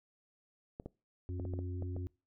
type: clicks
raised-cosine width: 2 ms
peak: -29 dBFS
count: 8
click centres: 0.799 / 0.86 / 1.398 / 1.452 / 1.537 / 1.59 / 1.824 / 1.965 s
type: harmonic tone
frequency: 90.3 Hz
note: F#2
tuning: 42 cents flat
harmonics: 1 / 3 / 4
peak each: -37 / -47 / -49 dBFS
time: 1.29-2.07 s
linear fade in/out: 0 ms
effects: noise-tail reverb RT60 0.3 s tail -23 dB re dry